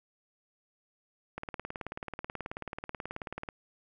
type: click train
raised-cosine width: 0.5 ms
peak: -22 dBFS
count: 40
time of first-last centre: 1.38-3.488 s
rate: 18.5 Hz
effects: none